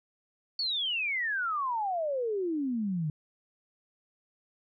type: exponential sweep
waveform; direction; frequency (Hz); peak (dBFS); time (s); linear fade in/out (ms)
sine; down; 4542 to 146.83; -28; 0.59-3.1; 2
effects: none